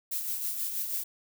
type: noise with tremolo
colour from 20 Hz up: violet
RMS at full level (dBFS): -31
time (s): 0.11-1.04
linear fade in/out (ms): 10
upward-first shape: sine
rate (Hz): 6.2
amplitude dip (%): 45
effects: none